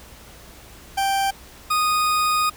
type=tone pair in turn; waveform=40% pulse; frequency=784 / 1239.5 Hz; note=G5 / D#6; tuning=0 / -7 cents; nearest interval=minor sixth; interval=793 cents; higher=second; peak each=-18 / -17 dBFS; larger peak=second; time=0.97-1.31 / 1.7-2.5 s; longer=second; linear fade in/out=10 ms; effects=added 60 Hz sine -49 dBFS peak until 2.56 s + pink hiss -45 dBFS RMS until 2.56 s